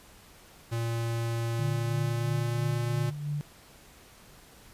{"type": "tone with pitch glide", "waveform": "square", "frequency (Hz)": [115.9, 118.47], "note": ["A#2", "A#2"], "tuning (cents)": [-10, 28], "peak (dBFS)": -29, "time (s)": [0.71, 3.11], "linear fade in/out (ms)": 20, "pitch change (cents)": 38, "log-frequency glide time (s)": [1.62, 2.78]}
{"type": "tone with tremolo", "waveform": "sine", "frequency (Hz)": 146.83, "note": "D3", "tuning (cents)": 0, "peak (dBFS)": -28, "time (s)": [1.59, 3.41], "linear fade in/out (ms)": 0, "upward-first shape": "sine", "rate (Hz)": 3, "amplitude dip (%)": 55}
{"effects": ["pink hiss -54 dBFS RMS until 4.73 s", "resampled to 32000 Hz"]}